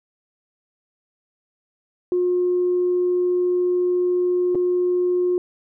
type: tone with dropouts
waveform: sine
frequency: 358.6 Hz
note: F4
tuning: 46 cents sharp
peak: -16 dBFS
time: 2.12-5.38 s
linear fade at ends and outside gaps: 1 ms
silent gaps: 4.548-4.554 s
effects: tanh soft clip ceiling -12 dBFS